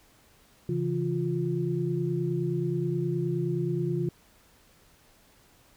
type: tone cluster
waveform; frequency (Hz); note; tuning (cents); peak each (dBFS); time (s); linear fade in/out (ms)
sine; 136.9 / 166.4 / 352.2; C#3 / E3 / F4; -21 / +17 / +15; -30; 0.69-4.09; 2
effects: pink hiss -60 dBFS RMS until 5.76 s